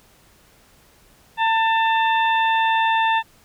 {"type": "harmonic tone with a mistuned harmonic", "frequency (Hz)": 890, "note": "A5", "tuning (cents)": 20, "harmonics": [1, 2, 3, 4], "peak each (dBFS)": [-17, -23, -27, -29], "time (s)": [1.37, 3.23], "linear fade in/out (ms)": 50, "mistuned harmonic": 1, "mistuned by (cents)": 20, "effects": ["pink hiss -54 dBFS RMS until 3.44 s"]}